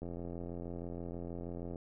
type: click train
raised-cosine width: 2 ms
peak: -30 dBFS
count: 151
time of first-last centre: 0.02-1.758 s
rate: 86.3 Hz
effects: none